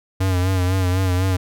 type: tone with vibrato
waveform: square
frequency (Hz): 92.5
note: F#2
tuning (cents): 0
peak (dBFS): -17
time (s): 0.2-1.37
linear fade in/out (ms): 10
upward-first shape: sine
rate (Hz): 4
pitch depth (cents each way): 54
effects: none

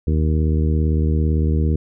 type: harmonic tone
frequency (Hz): 77.78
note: D#2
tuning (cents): 0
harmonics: 1 / 2 / 3 / 4 / 5 / 6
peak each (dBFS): -16 / -22 / -26 / -28 / -30 / -32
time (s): 0.07-1.76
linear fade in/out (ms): 5
effects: none

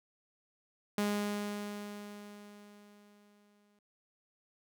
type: tone with exponential decay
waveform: sawtooth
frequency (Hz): 206.1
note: G#3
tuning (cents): -13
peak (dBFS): -25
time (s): 0.98-3.79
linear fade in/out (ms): 2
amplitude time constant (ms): 610
effects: none

